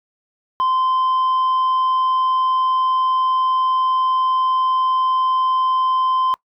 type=tone; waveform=sine; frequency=1035 Hz; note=C6; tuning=19 cents flat; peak=-12 dBFS; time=0.6-6.34 s; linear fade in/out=0 ms; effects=noise-tail reverb RT60 0.1 s tail -24 dB re dry + tanh soft clip ceiling -14 dBFS